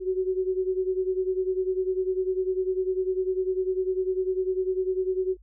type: beating tone pair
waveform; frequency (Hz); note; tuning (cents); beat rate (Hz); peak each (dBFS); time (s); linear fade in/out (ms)
sine; 371.5 / 381.5; F#4 / G4; +7 / -47; 10; -25 / -29; 0-5.37; 50
effects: added 50 Hz sine -50 dBFS peak until 5.42 s